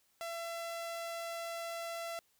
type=tone; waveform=sawtooth; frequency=673 Hz; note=E5; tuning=36 cents sharp; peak=-35 dBFS; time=0.21-2.19 s; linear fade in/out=0 ms; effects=white hiss -73 dBFS RMS until 2.39 s